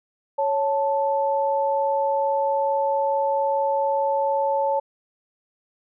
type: tone pair together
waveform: sine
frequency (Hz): 554.4 / 878.8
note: C#5 / A5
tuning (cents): 0 / -2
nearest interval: minor sixth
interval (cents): 798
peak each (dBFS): -22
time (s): 0.38-4.8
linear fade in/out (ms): 10
effects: none